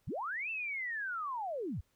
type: linear two-way sweep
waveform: sine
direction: up then down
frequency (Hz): 55 to 2691 to 55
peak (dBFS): -35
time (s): 0.07-1.81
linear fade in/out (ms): 10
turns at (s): 0.5
effects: pink hiss -75 dBFS RMS until 1.95 s